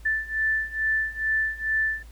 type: beating tone pair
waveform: sine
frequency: 1760 / 1762.3 Hz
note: A6 / A6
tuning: 0 / +2 cents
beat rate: 2.3 Hz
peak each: -27 / -25 dBFS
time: 0.05-2.03 s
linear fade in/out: 10 ms
effects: added 55 Hz sine -42 dBFS peak until 2.11 s + pink hiss -56 dBFS RMS until 2.11 s